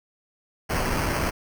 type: noise with sample-and-hold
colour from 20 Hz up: pink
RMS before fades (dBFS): -25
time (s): 0.69-1.31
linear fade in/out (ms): 20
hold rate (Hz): 3675
effects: none